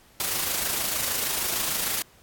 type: noise with amplitude modulation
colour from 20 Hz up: white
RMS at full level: -25 dBFS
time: 0.2-2.02 s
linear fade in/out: 0 ms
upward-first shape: sine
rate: 26.5 Hz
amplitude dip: 40%
effects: pink hiss -56 dBFS RMS until 2.22 s + AAC 64 kbps